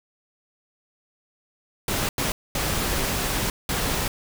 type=noise bursts at uneven times; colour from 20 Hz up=pink; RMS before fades=-25 dBFS; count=4; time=1.88-2.09 / 2.18-2.32 / 2.55-3.5 / 3.69-4.08 s; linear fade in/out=2 ms; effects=none